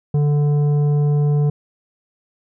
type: tone with tanh clipping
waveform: sine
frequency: 146.6 Hz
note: D3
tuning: 3 cents flat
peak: -15 dBFS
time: 0.14-1.5 s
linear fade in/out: 5 ms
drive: 9 dB
effects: none